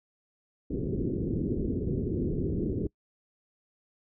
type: low-pass noise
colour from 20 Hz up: white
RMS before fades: -30 dBFS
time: 0.7-2.87 s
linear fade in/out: 5 ms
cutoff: 410 Hz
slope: 48 dB/octave
effects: noise-tail reverb RT60 0.1 s tail -24 dB re dry